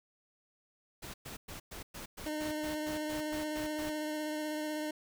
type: noise bursts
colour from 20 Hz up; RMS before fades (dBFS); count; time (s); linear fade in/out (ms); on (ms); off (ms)
pink; -45; 13; 1.02-3.9; 10; 120; 110
type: tone with vibrato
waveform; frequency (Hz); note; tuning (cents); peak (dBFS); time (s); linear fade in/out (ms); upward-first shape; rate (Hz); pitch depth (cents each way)
25% pulse; 305.2; D#4; -33; -31; 2.26-4.91; 5; triangle; 16; 19
effects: none